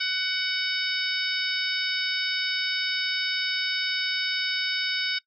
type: harmonic tone with a mistuned harmonic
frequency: 747 Hz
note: F#5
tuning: 16 cents sharp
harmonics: 2 / 3 / 4 / 5 / 6 / 7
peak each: -31 / -31 / -33 / -31 / -34 / -32 dBFS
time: 0-5.19 s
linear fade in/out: 10 ms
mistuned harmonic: 6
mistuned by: +49 cents
effects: noise-tail reverb RT60 0.1 s tail -21 dB re dry